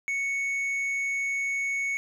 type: tone with tanh clipping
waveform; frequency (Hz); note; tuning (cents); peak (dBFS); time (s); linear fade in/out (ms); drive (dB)
triangle; 2217; C#7; 0; -27; 0.08-1.97; 0; 9
effects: none